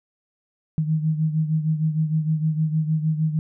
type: beating tone pair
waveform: sine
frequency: 155.56 / 162.06 Hz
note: D#3 / E3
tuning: 0 / -29 cents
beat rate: 6.5 Hz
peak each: -20 / -26 dBFS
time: 0.78-3.39 s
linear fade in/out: 0 ms
effects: none